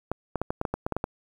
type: clicks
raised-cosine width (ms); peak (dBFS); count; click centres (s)
1; -13; 11; 0.116 / 0.357 / 0.416 / 0.505 / 0.614 / 0.652 / 0.74 / 0.865 / 0.923 / 0.966 / 1.041
effects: 8-bit